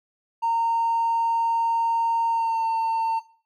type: tone with pitch glide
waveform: triangle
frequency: 920 to 904.2 Hz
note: A#5 to A5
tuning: -23 to +47 cents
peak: -17 dBFS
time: 0.42-3.2 s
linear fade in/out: 20 ms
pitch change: -30 cents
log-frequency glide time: 2.29-2.62 s
effects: noise-tail reverb RT60 0.4 s tail -18 dB re dry + tanh soft clip ceiling -17 dBFS